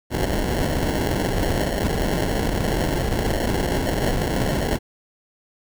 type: noise with sample-and-hold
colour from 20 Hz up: pink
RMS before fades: -22 dBFS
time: 0.1-4.79 s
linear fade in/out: 50 ms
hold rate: 1225 Hz
effects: none